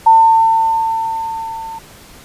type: tone with level ramp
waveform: sine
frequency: 899 Hz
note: A5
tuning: 37 cents sharp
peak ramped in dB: -3 to -25 dBFS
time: 0.06-1.79 s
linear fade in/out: 10 ms
effects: pink hiss -40 dBFS RMS until 2.24 s + resampled to 32000 Hz